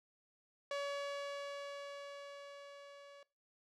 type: tone with level ramp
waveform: sawtooth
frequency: 566 Hz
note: C#5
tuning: 36 cents sharp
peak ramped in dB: -33 to -51 dBFS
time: 0.71-3.23 s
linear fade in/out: 2 ms
effects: noise-tail reverb RT60 0.3 s tail -21 dB re dry + low-pass 5000 Hz 12 dB/octave